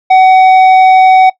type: tone with tanh clipping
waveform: sine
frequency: 752 Hz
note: F#5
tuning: 28 cents sharp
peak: -3 dBFS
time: 0.1-1.3 s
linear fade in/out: 10 ms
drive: 8 dB
effects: noise-tail reverb RT60 0.1 s tail -19 dB re dry